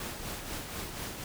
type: noise with tremolo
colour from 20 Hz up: pink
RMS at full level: -37 dBFS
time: 0-1.24 s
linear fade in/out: 2 ms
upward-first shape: triangle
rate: 4.1 Hz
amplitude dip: 50%
effects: none